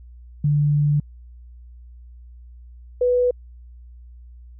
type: tone pair in turn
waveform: sine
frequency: 146.83 / 493.9 Hz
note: D3 / B4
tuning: 0 / 0 cents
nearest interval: octave + major sixth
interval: 2100 cents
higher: second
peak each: -15 dBFS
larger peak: neither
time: 0.44-1 / 3.01-3.31 s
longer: first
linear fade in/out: 5 ms
effects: added 60 Hz sine -40 dBFS peak until 4.59 s